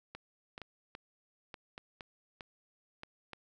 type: clicks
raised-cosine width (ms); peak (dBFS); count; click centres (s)
0.3; -28; 10; 0.15 / 0.579 / 0.617 / 0.951 / 1.542 / 1.779 / 2.008 / 2.408 / 3.034 / 3.333
effects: none